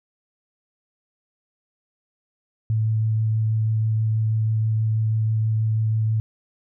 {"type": "tone with vibrato", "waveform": "sine", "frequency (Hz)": 110, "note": "A2", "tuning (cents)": 0, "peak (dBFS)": -18, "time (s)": [2.7, 6.2], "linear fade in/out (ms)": 0, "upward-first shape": "triangle", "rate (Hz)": 6.2, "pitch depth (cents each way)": 11, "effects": []}